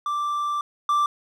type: tone pair in turn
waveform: triangle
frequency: 1174.7 / 1174.7 Hz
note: D6 / D6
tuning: 0 / 0 cents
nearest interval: unison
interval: 0 cents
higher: neither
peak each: -21 / -16 dBFS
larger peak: second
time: 0.06-0.61 / 0.89-1.06 s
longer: first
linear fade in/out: 2 ms
effects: none